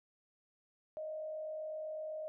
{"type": "tone with frequency modulation", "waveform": "sine", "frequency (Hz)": 622.3, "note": "D#5", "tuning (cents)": 0, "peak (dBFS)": -39, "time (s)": [0.97, 2.28], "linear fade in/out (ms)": 0, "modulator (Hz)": 47.9, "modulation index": 0.34, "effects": []}